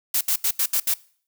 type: noise bursts at uneven times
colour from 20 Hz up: blue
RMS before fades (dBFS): -21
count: 6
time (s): 0.14-0.21 / 0.28-0.36 / 0.44-0.51 / 0.59-0.66 / 0.73-0.8 / 0.87-0.94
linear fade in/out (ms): 5
effects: noise-tail reverb RT60 0.5 s tail -22 dB re dry